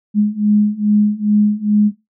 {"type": "beating tone pair", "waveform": "sine", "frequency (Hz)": [207.7, 210.1], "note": ["G#3", "G#3"], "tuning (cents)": [0, 20], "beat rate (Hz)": 2.4, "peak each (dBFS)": [-15, -13], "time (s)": [0.14, 1.92], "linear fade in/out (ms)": 50, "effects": ["noise-tail reverb RT60 0.2 s tail -17 dB re dry"]}